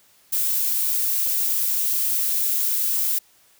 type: noise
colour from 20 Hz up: violet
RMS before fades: -22 dBFS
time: 0.32-3.19 s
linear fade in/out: 10 ms
effects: white hiss -57 dBFS RMS until 3.59 s